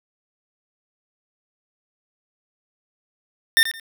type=tone with echo; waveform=25% pulse; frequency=1812 Hz; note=A#6; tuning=50 cents flat; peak=-8 dBFS; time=3.57-3.63 s; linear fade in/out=0 ms; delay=84 ms; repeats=2; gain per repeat=-12 dB; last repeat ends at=3.798 s; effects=none